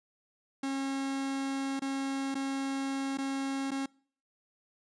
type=tone with dropouts; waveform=45% pulse; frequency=271.7 Hz; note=C#4; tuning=35 cents flat; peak=-31 dBFS; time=0.63-3.86 s; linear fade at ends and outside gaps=5 ms; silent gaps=1.795-1.819 / 2.345-2.352 / 3.174-3.184 / 3.708-3.715 s; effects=noise-tail reverb RT60 0.5 s tail -25 dB re dry + resampled to 22050 Hz